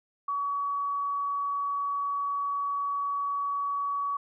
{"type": "tone", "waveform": "sine", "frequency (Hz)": 1132, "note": "C#6", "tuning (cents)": 36, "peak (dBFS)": -27, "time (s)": [0.28, 4.17], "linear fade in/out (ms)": 5, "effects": []}